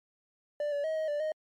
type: tone with pitch steps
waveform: triangle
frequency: 589 / 574 / 634 / 630 / 587 / 622 Hz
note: D5 / D5 / D#5 / D#5 / D5 / D#5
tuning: +5 / -40 / +32 / +21 / -1 / -1 cents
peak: -27 dBFS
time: 0.6-1.32 s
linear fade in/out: 2 ms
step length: 120 ms
effects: MP3 64 kbps